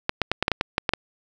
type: clicks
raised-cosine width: 0.3 ms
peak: -4 dBFS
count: 10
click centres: 0.094 / 0.217 / 0.316 / 0.426 / 0.481 / 0.517 / 0.611 / 0.781 / 0.892 / 0.936 s
effects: none